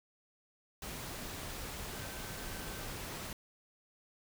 sine tone in noise, 1544 Hz, G6, 27 cents flat, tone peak -54 dBFS, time 1.93-2.85 s, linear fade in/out 2 ms, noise pink, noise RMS -43 dBFS, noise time 0.82-3.33 s, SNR -14 dB, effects none

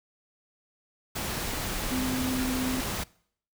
sine tone in noise, 256.6 Hz, C4, 34 cents flat, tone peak -28 dBFS, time 1.91-2.81 s, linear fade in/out 10 ms, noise pink, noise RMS -32 dBFS, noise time 1.15-3.04 s, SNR +1 dB, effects noise-tail reverb RT60 0.6 s tail -23 dB re dry

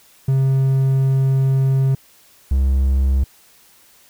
triangle tone pair in turn, 134 / 66.85 Hz, C3 / C2, +42 / +38 cents, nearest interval octave, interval 1204 cents, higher first, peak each -11 dBFS, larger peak neither, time 0.28-1.95 / 2.51-3.24 s, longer first, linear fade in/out 5 ms, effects white hiss -51 dBFS RMS until 4.09 s

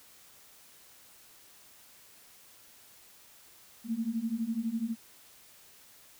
sine beating tone pair, 220 / 232 Hz, A3 / A#3, 0 / -8 cents, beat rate 12 Hz, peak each -34 / -32 dBFS, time 3.84-4.96 s, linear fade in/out 50 ms, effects white hiss -57 dBFS RMS until 6.19 s

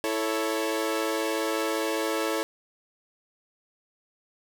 sawtooth chord, A major, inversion second, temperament equal, 329.6 / 440 / 554.4 Hz, E4 / A4 / C#5, 0 / 0 / 0 cents, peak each -26 / -26 / -27 dBFS, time 0.04-2.43 s, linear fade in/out 0 ms, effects none

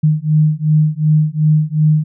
sine beating tone pair, 152.4 / 155.1 Hz, D#3 / D#3, -36 / -5 cents, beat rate 2.7 Hz, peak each -13 dBFS, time 0.03-2.04 s, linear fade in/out 10 ms, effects none

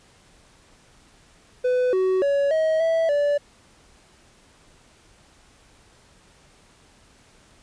triangle tone with pitch steps, 501 / 375 / 563 / 635 / 655 / 579 Hz, B4 / F#4 / C#5 / D#5 / E5 / D5, +25 / +23 / +27 / +35 / -11 / -25 cents, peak -16 dBFS, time 1.64-3.38 s, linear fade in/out 10 ms, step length 290 ms, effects pink hiss -55 dBFS RMS until 7.62 s + resampled to 22050 Hz

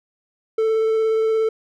triangle tone with vibrato, 442.6 Hz, A4, 10 cents sharp, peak -14 dBFS, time 0.58-1.49 s, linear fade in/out 5 ms, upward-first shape sine, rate 17 Hz, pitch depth 10 cents each way, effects none

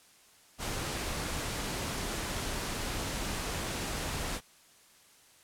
pink noise, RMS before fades -35 dBFS, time 0.58-4.41 s, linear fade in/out 50 ms, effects white hiss -60 dBFS RMS until 5.43 s + low-pass 11000 Hz 12 dB/octave

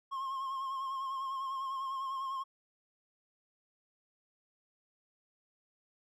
triangle tone with vibrato, 1071 Hz, C6, 40 cents sharp, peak -33 dBFS, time 0.11-2.44 s, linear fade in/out 20 ms, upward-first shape sine, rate 10 Hz, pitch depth 42 cents each way, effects none

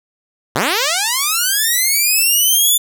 5% pulse linear sweep, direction up, 101.6 to 3520 Hz, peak -3 dBFS, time 0.55-2.78 s, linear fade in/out 10 ms, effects none

